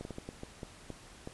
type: slowing click train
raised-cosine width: 2 ms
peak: -27 dBFS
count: 9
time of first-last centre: 0.01-1.274 s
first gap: 41 ms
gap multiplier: 1.37
effects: pink hiss -54 dBFS RMS until 1.33 s + resampled to 24000 Hz